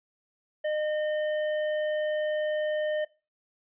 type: tone with tanh clipping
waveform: triangle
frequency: 610 Hz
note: D#5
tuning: 34 cents flat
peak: -28 dBFS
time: 0.64-3.05 s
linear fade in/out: 10 ms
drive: 16 dB
effects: noise-tail reverb RT60 0.3 s tail -20 dB re dry + resampled to 8000 Hz